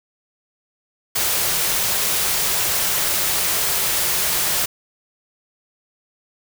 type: band-stop noise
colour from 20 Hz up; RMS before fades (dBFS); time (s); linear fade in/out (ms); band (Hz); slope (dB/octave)
white; -20; 1.15-4.66; 10; 210 to 300; 96
effects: none